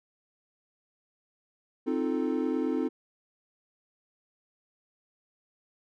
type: chord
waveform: triangle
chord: F dominant seventh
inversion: second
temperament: equal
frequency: 261.6 / 311.1 / 349.2 / 440 Hz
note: C4 / Eb4 / F4 / A4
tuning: 0 / 0 / 0 / 0 cents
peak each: -28 / -29 / -32 / -32 dBFS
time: 1.86-2.89 s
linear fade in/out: 20 ms
effects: none